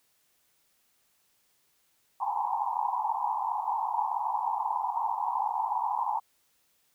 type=band-pass noise; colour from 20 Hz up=white; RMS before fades=-30 dBFS; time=2.2-6.2 s; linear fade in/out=10 ms; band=790 to 1000 Hz; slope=96 dB/octave; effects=white hiss -70 dBFS RMS until 6.94 s